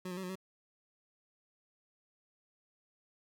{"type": "tone with pitch steps", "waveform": "25% pulse", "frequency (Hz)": [183.7, 178.6, 190.2, 181.2, 189.1], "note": ["F#3", "F3", "F#3", "F#3", "F#3"], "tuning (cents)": [-12, 39, 48, -36, 38], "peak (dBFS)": -35, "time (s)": [0.05, 0.355], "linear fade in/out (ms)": 5, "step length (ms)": 61, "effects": []}